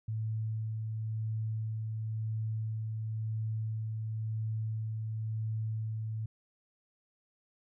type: tone with tremolo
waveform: sine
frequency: 110 Hz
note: A2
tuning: in tune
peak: -31 dBFS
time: 0.08-6.26 s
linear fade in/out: 5 ms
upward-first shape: sine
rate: 0.96 Hz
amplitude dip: 25%
effects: none